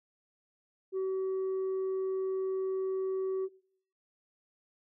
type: tone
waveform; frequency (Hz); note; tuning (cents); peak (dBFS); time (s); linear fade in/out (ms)
sine; 380; F#4; +46; -27; 0.92-3.49; 50
effects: noise-tail reverb RT60 0.7 s tail -25 dB re dry + tanh soft clip ceiling -29 dBFS